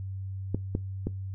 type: clicks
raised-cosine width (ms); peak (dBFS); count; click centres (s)
3; -15; 3; 0.546 / 0.751 / 1.07
effects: noise-tail reverb RT60 0.2 s tail -20 dB re dry + added 96 Hz sine -33 dBFS peak until 1.34 s

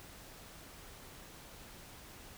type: silence
effects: pink hiss -53 dBFS RMS until 2.37 s

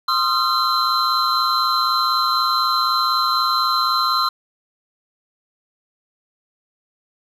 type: tone cluster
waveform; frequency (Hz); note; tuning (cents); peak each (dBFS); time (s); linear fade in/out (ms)
triangle; 1054 / 1237 / 1361 / 4078; C6 / D#6 / F6 / C8; +12 / -10 / -45 / -45; -20; 0.08-4.29; 5
effects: none

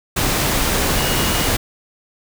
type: tone in noise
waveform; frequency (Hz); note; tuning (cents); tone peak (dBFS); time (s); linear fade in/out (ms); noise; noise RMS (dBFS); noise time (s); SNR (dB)
sine; 2879; F#7; -48; -28; 0.97-1.48; 10; pink; -18; 0.16-1.57; -13
effects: none

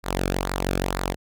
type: tone with flanger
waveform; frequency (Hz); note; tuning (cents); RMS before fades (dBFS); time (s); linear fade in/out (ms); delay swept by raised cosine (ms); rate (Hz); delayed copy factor
sawtooth; 46.25; F#1; 0; -26; 0.03-1.16; 50; 0.32 to 1.04; 2.1; -0.7
effects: none

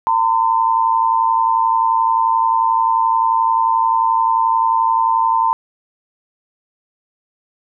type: tone pair together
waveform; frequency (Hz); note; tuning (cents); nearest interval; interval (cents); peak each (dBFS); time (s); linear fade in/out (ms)
sine; 909.6 / 1021; A#5 / C6; -43 / -43; major second; 200; -14 / -16; 0.07-5.53; 0
effects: none

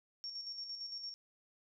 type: tone with tremolo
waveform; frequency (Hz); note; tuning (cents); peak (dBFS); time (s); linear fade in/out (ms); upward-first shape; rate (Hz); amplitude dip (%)
sine; 5510; F8; -24; -40; 0.24-1.14; 0; square; 8.8; 45
effects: none

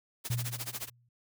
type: noise with tremolo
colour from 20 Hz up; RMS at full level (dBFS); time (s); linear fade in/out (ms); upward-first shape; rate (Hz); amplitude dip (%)
white; -36; 0.24-0.9; 20; sine; 14; 95
type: tone with exponential decay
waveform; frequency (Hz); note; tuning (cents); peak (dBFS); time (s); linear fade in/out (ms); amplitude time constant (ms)
sine; 120; B2; -49; -27; 0.3-1.09; 5; 170
effects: none

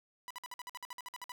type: tone bursts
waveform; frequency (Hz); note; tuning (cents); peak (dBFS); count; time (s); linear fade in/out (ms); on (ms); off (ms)
sawtooth; 987.8; B5; 0; -38; 14; 0.28-1.319; 0; 25; 53
effects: none

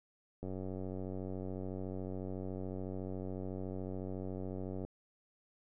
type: click train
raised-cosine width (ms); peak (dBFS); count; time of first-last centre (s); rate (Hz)
2; -29; 416; 0.43-4.85; 93.9
effects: none

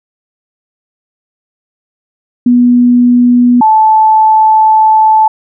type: tone pair in turn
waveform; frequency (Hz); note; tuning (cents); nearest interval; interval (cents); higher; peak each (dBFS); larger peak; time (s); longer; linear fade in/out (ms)
sine; 244.2 / 872.3; B3 / A5; -19 / -15; octave + minor seventh; 2204; second; -3; neither; 2.46-3.61 / 3.61-5.28; second; 5
effects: none

